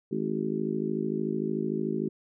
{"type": "harmonic tone with a mistuned harmonic", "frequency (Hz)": 53.4, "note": "G#1", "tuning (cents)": 49, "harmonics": [3, 4, 5, 6, 7, 8], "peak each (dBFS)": [-36, -32, -36, -34, -32, -39], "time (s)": [0.11, 2.09], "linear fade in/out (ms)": 10, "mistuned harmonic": 8, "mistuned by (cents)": -41, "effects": []}